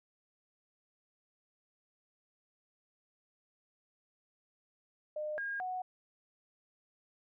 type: tone with pitch steps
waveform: sine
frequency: 607 / 1623 / 738 Hz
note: D#5 / G#6 / F#5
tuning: -43 / -40 / -5 cents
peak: -35 dBFS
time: 5.16-5.82 s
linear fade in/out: 5 ms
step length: 220 ms
effects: none